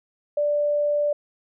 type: tone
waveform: sine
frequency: 587.3 Hz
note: D5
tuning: in tune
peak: -19 dBFS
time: 0.37-1.13 s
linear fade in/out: 5 ms
effects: none